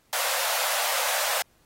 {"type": "high-pass noise", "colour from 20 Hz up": "pink", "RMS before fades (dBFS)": -27, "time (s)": [0.13, 1.42], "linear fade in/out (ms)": 0, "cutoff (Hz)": 510, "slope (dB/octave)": 96, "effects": ["pink hiss -64 dBFS RMS until 1.65 s", "AAC 48 kbps"]}